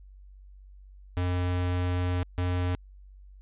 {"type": "tone bursts at uneven times", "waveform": "square", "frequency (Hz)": 89.6, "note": "F2", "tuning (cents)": 45, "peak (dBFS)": -26, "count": 2, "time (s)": [[1.17, 2.23], [2.38, 2.75]], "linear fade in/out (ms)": 0, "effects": ["added 48 Hz sine -47 dBFS peak until 3.41 s", "resampled to 8000 Hz"]}